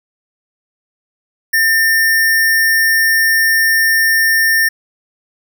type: tone with sample-and-hold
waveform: sine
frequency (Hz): 1800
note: A6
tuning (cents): +39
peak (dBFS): -9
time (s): 1.53-4.69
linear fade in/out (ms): 10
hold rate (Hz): 7350
effects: none